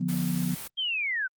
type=chord; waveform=sine; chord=B diminished; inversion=first; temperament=just; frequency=148.16 / 177.8 / 246.9 Hz; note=D3 / F3 / B3; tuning=+16 / +31 / 0 cents; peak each=-32 / -27 / -31 dBFS; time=0-0.55 s; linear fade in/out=10 ms
type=noise; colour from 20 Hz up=white; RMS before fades=-38 dBFS; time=0.08-0.68 s; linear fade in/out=10 ms
type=linear sweep; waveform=sine; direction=down; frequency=3236 to 1460 Hz; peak=-26 dBFS; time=0.77-1.28 s; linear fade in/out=20 ms
effects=Opus 32 kbps